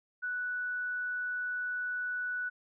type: tone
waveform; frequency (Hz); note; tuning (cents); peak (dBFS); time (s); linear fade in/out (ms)
sine; 1480; F#6; 0; -32; 0.22-2.5; 20
effects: none